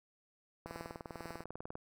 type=tone with tremolo; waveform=5% pulse; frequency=167.4 Hz; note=E3; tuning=27 cents sharp; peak=-35 dBFS; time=0.66-1.44 s; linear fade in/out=5 ms; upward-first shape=triangle; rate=2 Hz; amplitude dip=95%
type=click train; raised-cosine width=1 ms; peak=-28 dBFS; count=23; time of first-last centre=0.66-1.755 s; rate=20.1 Hz
effects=none